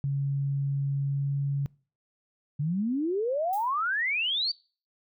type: tone with pitch glide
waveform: sine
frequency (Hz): 139.3 to 140.19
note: C#3 to C#3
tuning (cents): +9 to +20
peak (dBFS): -25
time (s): 0.04-1.66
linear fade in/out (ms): 0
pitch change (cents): +11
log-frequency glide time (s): 1.03-1.36
type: exponential sweep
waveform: sine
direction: up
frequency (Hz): 138.59 to 4699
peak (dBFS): -25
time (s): 2.59-4.52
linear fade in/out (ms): 10
type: noise with exponential decay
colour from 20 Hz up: violet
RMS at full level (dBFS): -40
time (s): 3.53-3.76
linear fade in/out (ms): 2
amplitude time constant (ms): 50
effects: noise-tail reverb RT60 0.4 s tail -24 dB re dry